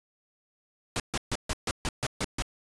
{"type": "noise bursts", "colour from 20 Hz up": "pink", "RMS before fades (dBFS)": -29, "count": 9, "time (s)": [0.96, 2.422], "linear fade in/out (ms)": 0, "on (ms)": 38, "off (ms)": 140, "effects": ["resampled to 22050 Hz"]}